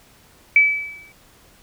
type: tone with exponential decay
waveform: sine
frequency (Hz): 2300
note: D7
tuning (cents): -37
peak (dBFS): -7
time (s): 0.56-1.12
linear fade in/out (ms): 2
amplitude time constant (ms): 120
effects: pink hiss -52 dBFS RMS until 1.62 s